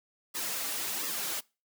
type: noise with flanger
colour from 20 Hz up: white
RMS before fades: -34 dBFS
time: 0.34-1.41 s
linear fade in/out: 20 ms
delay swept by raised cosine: 1.3 to 5.7 ms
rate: 1.4 Hz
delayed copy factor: -0.85
effects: noise-tail reverb RT60 0.3 s tail -24 dB re dry + high-pass 200 Hz 12 dB/octave